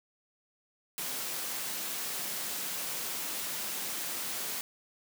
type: high-pass noise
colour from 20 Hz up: white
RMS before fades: -36 dBFS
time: 0.98-4.61 s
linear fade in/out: 0 ms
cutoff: 130 Hz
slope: 48 dB/octave
effects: none